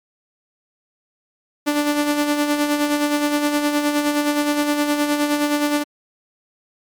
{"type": "tone with tremolo", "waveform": "sawtooth", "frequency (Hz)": 293.7, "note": "D4", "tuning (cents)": 0, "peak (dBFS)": -11, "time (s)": [1.66, 5.84], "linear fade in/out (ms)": 20, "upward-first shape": "sine", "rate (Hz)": 9.6, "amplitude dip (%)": 50, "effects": ["MP3 96 kbps"]}